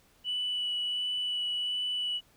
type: tone with vibrato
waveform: sine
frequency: 2960 Hz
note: F#7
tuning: in tune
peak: -28 dBFS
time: 0.24-2.21 s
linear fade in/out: 50 ms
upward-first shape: sine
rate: 1.4 Hz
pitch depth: 10 cents each way
effects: tanh soft clip ceiling -25 dBFS + pink hiss -64 dBFS RMS until 2.36 s